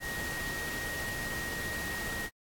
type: tone in noise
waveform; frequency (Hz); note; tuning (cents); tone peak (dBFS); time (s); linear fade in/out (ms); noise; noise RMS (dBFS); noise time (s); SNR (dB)
sine; 1879; A#6; +13; -36; 0-2.3; 50; pink; -39; 0-2.3; 0
effects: AAC 64 kbps